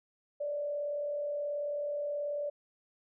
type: tone with frequency modulation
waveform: sine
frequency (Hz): 583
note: D5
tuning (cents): -13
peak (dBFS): -32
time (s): 0.4-2.5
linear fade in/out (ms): 10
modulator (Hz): 38.6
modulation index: 0.35
effects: none